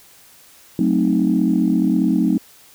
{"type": "chord", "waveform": "sine", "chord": "F# diminished seventh", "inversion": "none", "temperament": "equal", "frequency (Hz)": [185, 220, 261.6, 311.1], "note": ["F#3", "A3", "C4", "Eb4"], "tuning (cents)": [0, 0, 0, 0], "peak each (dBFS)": -19, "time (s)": [0.79, 2.38], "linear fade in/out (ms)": 2, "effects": ["tanh soft clip ceiling -5 dBFS", "white hiss -48 dBFS RMS until 2.74 s"]}